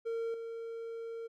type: tone with level steps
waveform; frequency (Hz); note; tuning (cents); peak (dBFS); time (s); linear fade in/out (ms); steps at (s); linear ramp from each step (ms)
triangle; 458.2; A#4; -30; -31 / -37; 0.05-1.28; 20; 0.34; 2
effects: none